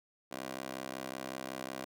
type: tone with high-pass filter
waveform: 15% pulse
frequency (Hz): 65.41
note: C2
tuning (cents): 0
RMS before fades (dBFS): -42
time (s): 0.31-1.85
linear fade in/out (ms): 10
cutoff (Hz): 390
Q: 1.1
effects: none